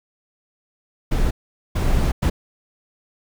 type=noise bursts at uneven times; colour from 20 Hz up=brown; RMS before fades=-18 dBFS; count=3; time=1.11-1.31 / 1.75-2.12 / 2.22-2.3 s; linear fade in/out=10 ms; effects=none